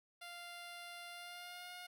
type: tone with pitch glide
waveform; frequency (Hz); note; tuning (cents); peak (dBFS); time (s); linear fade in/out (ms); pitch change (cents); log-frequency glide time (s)
10% pulse; 697 to 715.8; F5 to F5; -4 to +42; -40; 0.21-1.87; 10; +46; 1.1-1.75
effects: none